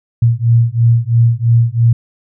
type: beating tone pair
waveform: sine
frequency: 115.4 / 118.4 Hz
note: A#2 / A#2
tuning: -17 / +27 cents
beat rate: 3 Hz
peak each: -11 dBFS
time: 0.22-1.93 s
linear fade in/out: 5 ms
effects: none